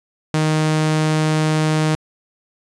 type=tone; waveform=sawtooth; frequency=155.56 Hz; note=D#3; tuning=in tune; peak=-11 dBFS; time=0.34-1.95 s; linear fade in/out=0 ms; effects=resampled to 22050 Hz